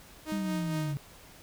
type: tone with tremolo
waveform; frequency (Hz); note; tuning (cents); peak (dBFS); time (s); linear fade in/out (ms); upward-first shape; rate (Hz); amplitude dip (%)
sawtooth; 311.1; D#4; 0; -29; 0.25-0.95; 50; sine; 4.3; 45
type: linear sweep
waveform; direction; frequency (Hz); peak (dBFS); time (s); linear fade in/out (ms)
sine; down; 202.5 to 138.59; -30; 0.32-0.97; 0
effects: pink hiss -53 dBFS RMS until 1.42 s